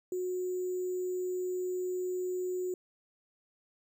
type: tone with sample-and-hold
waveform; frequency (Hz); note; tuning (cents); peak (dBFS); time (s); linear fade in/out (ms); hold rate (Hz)
sine; 365.1; F#4; -23; -31; 0.12-2.74; 2; 7350
effects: none